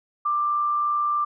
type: tone with amplitude modulation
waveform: sine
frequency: 1183 Hz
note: D6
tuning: 12 cents sharp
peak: -19 dBFS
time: 0.25-1.25 s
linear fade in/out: 10 ms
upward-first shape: sine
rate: 123 Hz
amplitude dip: 25%
effects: none